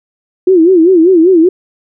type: tone with vibrato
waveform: sine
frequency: 349.2 Hz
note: F4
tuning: in tune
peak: -3 dBFS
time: 0.47-1.49 s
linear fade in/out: 5 ms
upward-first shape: sine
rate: 5.1 Hz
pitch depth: 160 cents each way
effects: none